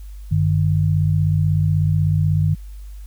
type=tone pair together; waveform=sine; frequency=96.2 / 152.45 Hz; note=G2 / D#3; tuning=-32 / -35 cents; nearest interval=minor sixth; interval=797 cents; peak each=-17 dBFS; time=0.31-2.55 s; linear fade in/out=10 ms; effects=added 50 Hz sine -32 dBFS peak until 3.06 s + white hiss -55 dBFS RMS until 3.06 s